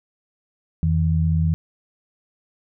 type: tone pair together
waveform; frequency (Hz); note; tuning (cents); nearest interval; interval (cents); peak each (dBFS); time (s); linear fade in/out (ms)
sine; 85 / 160.57; F2 / E3; -46 / -45; major seventh; 1101; -19; 0.83-1.54; 0
effects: none